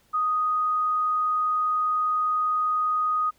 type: tone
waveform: sine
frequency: 1245 Hz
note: D#6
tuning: 1 cent sharp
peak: -21 dBFS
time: 0.13-3.31 s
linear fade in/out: 20 ms
effects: pink hiss -63 dBFS RMS until 3.38 s